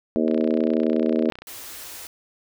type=harmonic tone; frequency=79 Hz; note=D#2; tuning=27 cents sharp; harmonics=3 / 4 / 5 / 6 / 7 / 8; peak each=-22 / -24 / -26 / -28 / -29 / -30 dBFS; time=0.16-1.3 s; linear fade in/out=0 ms
type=click train; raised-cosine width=0.3 ms; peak=-22 dBFS; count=36; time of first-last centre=0.28-1.42 s; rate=30.7 Hz
type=band-stop noise; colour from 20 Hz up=white; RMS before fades=-38 dBFS; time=1.47-2.07 s; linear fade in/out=2 ms; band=130 to 230 Hz; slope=96 dB/octave
effects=none